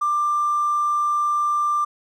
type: tone with hard clipping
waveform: triangle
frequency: 1186 Hz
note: D6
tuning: 17 cents sharp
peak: -18 dBFS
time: 0.01-1.85 s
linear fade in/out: 10 ms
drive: 3 dB
effects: none